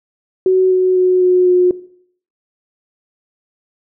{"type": "tone with pitch steps", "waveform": "sine", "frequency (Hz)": [373.5, 370.3, 367.1, 363.9, 360.8], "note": ["F#4", "F#4", "F#4", "F#4", "F#4"], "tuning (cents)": [16, 1, -14, -29, -44], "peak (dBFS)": -8, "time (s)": [0.46, 1.71], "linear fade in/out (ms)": 2, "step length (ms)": 250, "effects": ["noise-tail reverb RT60 0.6 s tail -18 dB re dry"]}